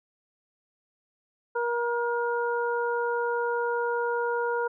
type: harmonic tone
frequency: 475 Hz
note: A#4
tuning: 33 cents sharp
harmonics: 1 / 2 / 3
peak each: -27 / -30 / -32 dBFS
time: 1.55-4.68 s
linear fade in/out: 10 ms
effects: none